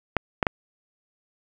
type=clicks; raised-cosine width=0.5 ms; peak=-5 dBFS; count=3; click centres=0.167 / 0.428 / 0.468 s; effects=none